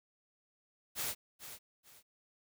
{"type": "noise with echo", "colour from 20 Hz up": "white", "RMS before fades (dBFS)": -37, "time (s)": [0.95, 1.15], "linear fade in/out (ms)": 50, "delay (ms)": 440, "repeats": 2, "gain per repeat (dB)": -11, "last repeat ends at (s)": 2.03, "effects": []}